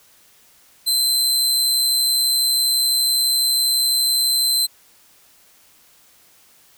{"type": "tone", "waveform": "sawtooth", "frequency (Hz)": 4083, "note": "C8", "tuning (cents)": -43, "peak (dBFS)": -13, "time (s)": [0.86, 4.67], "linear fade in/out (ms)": 20, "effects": ["white hiss -53 dBFS RMS until 6.77 s"]}